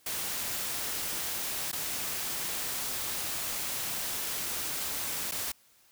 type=noise with dropouts; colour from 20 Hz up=white; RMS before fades=-34 dBFS; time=0.06-5.52 s; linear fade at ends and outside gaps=5 ms; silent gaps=1.716-1.728 / 5.313-5.319 s; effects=white hiss -63 dBFS RMS until 5.91 s